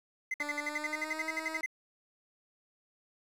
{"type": "tone bursts", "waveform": "triangle", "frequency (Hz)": 2053, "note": "C7", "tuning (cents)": -33, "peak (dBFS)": -29, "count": 16, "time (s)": [0.31, 1.661], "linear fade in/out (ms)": 5, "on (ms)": 31, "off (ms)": 57}
{"type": "tone with pitch glide", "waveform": "10% pulse", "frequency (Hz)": [293.7, 318.4], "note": ["D4", "D#4"], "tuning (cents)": [0, 40], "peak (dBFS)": -30, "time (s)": [0.4, 1.61], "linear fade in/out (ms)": 2, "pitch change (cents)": 140, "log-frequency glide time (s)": [0.59, 1.29]}
{"effects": ["low-pass 11000 Hz 12 dB/octave", "10-bit"]}